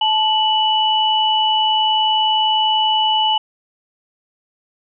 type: tone pair together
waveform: sine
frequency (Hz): 869.7 / 2960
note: A5 / F#7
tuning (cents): -20 / 0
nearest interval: octave + major sixth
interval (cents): 2120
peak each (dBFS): -16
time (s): 0.01-3.38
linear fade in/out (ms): 5
effects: none